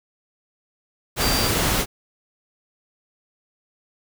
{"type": "tone in noise", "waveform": "sine", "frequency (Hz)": 4699, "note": "D8", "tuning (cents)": 0, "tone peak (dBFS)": -25, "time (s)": [1.19, 1.51], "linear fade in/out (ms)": 50, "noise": "pink", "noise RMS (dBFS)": -21, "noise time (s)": [1.16, 1.86], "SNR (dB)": -7, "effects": []}